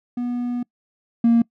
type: tone pair in turn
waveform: triangle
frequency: 243.6 / 232.8 Hz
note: B3 / A#3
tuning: -24 / -2 cents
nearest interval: minor second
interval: 78 cents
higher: first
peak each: -20 / -9 dBFS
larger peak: second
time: 0.17-0.63 / 1.24-1.42 s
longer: first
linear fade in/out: 5 ms
effects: noise-tail reverb RT60 0.1 s tail -25 dB re dry + tanh soft clip ceiling -8 dBFS